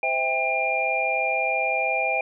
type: tone cluster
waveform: sine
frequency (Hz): 517 / 653 / 796 / 2398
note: C5 / E5 / G5 / D7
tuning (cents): -21 / -17 / +26 / +36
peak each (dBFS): -30 / -28 / -27 / -24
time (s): 0.03-2.21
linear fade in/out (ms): 2
effects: none